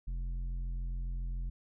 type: tone with tanh clipping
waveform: sine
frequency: 43.63 Hz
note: F1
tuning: 1 cent flat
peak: -35 dBFS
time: 0.07-1.5 s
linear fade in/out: 10 ms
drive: 8 dB
effects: none